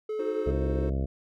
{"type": "tone", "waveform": "triangle", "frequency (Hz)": 430, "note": "A4", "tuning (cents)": -40, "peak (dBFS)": -27, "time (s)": [0.09, 0.51], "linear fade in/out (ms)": 5}
{"type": "chord", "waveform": "triangle", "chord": "D# diminished seventh", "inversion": "none", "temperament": "equal with one note detuned", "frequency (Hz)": [311.1, 367.9, 440, 523.3], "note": ["D#4", "F#4", "A4", "C5"], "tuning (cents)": [0, -10, 0, 0], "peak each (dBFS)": -34, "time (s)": [0.19, 0.9], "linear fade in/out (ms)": 5}
{"type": "harmonic tone", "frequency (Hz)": 67.1, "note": "C2", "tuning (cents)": 44, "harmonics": [1, 2, 3, 4, 5, 6, 7, 8, 9, 10], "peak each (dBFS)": [-27, -33, -37, -39, -41, -43, -44, -45, -46, -47], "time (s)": [0.46, 1.06], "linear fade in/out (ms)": 10}
{"effects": []}